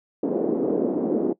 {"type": "band-pass noise", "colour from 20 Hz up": "white", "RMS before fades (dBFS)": -23, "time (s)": [0.23, 1.33], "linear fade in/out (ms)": 5, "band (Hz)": [240, 430], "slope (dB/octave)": 24, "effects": ["noise-tail reverb RT60 0.1 s tail -19 dB re dry"]}